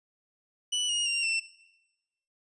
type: tone with pitch steps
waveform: sawtooth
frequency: 2965 / 2869 / 2776 / 2686 Hz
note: F#7 / F7 / F7 / E7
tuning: +3 / +46 / -11 / +32 cents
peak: -23 dBFS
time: 0.72-1.4 s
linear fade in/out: 10 ms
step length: 170 ms
effects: noise-tail reverb RT60 1.0 s tail -18 dB re dry + resampled to 22050 Hz